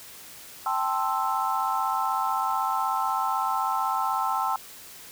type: chord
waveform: sine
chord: A minor seventh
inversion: third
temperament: equal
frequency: 784 / 880 / 1046.5 / 1318.5 Hz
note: G5 / A5 / C6 / E6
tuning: 0 / 0 / 0 / 0 cents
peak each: -29 dBFS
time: 0.66-4.56 s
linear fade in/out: 2 ms
effects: white hiss -45 dBFS RMS until 5.11 s